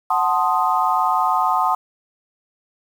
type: chord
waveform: sine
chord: F# diminished seventh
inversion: none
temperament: equal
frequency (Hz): 740 / 880 / 1046.5 / 1244.5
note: F#5 / A5 / C6 / Eb6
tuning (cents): 0 / 0 / 0 / 0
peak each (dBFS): -21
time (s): 0.1-1.75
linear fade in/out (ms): 5
effects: 7-bit